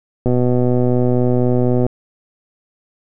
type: click train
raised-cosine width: 2 ms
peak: -4 dBFS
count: 200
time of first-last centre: 0.26-1.865 s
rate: 124 Hz
effects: none